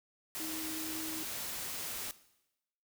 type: tone in noise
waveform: sine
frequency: 316.6 Hz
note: D#4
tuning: 30 cents sharp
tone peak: -41 dBFS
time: 0.4-1.23 s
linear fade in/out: 0 ms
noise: white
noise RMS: -40 dBFS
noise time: 0.35-2.11 s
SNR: -4 dB
effects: noise-tail reverb RT60 0.9 s tail -17 dB re dry